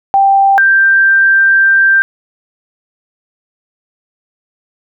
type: tone pair in turn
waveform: sine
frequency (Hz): 786 / 1575.9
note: G5 / G6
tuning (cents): +4 / +9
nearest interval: octave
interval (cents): 1205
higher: second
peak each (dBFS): -5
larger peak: neither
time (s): 0.14-0.58 / 0.58-2.02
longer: second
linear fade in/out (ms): 0
effects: none